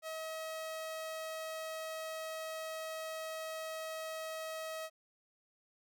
sawtooth tone, 638 Hz, D#5, 43 cents sharp, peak -36 dBFS, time 0.02-4.9 s, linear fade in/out 50 ms, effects none

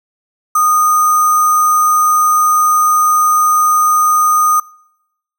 sine tone with sample-and-hold, 1232 Hz, D#6, 17 cents flat, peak -8 dBFS, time 0.55-4.6 s, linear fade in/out 5 ms, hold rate 7350 Hz, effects noise-tail reverb RT60 0.9 s tail -26 dB re dry

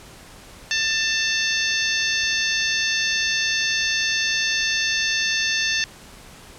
harmonic tone, 890 Hz, A5, 20 cents sharp, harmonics 2 / 3 / 4 / 5 / 6 / 7, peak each -24 / -26 / -27 / -28 / -29 / -29 dBFS, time 0.71-5.84 s, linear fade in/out 0 ms, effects pink hiss -44 dBFS RMS until 6.58 s + low-pass 11000 Hz 12 dB/octave

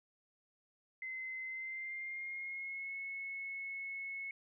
sine tone with pitch glide, 2057 to 2192 Hz, C7 to C#7, -30 to -20 cents, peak -40 dBFS, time 1.02-4.31 s, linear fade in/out 2 ms, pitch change +110 cents, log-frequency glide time 1.45-2.95 s, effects none

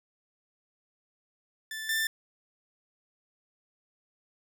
sawtooth tone pair in turn, 1760 / 1778.4 Hz, A6 / A6, 0 / +18 cents, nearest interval unison, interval 18 cents, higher second, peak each -32 / -23 dBFS, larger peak second, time 1.71-1.89 / 1.89-2.07 s, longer neither, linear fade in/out 2 ms, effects none

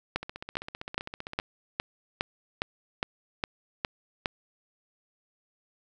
two click trains, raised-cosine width 0.3 ms, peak -21 / -11 dBFS, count 19 / 11, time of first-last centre 0.23-1.399 / 0.16-4.258 s, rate 15.4 / 2.44 Hz, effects none

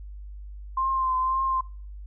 sine tone with vibrato, 1046.5 Hz, C6, in tune, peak -22 dBFS, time 0.77-1.61 s, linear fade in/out 5 ms, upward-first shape triangle, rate 1.9 Hz, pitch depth 35 cents each way, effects noise-tail reverb RT60 0.5 s tail -26 dB re dry + added 50 Hz sine -37 dBFS peak until 2.06 s

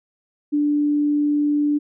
sine tone, 293.7 Hz, D4, in tune, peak -16 dBFS, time 0.52-1.79 s, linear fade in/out 20 ms, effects none

